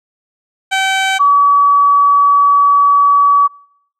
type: tone pair in turn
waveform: 15% pulse / sine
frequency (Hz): 769 / 1140.1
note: G5 / C#6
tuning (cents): -33 / +48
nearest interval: perfect fifth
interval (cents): 681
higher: second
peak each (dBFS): -5 / -6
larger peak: first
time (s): 0.71-1.19 / 1.19-3.48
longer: second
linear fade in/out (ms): 20
effects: noise-tail reverb RT60 0.7 s tail -25 dB re dry + low-pass 7000 Hz 12 dB/octave